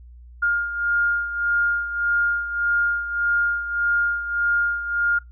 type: beating tone pair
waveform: sine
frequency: 1412 / 1413.7 Hz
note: F6 / F6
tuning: +19 / +21 cents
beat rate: 1.7 Hz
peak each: -20 / -26 dBFS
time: 0.42-5.19 s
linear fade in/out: 10 ms
effects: noise-tail reverb RT60 0.2 s tail -25 dB re dry + added 60 Hz sine -41 dBFS peak until 5.31 s